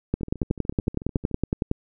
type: two click trains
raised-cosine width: 3 ms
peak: -24 / -9 dBFS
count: 16 / 18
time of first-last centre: 0.21-1.313 / 0.14-1.714 s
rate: 13.6 / 10.8 Hz
effects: none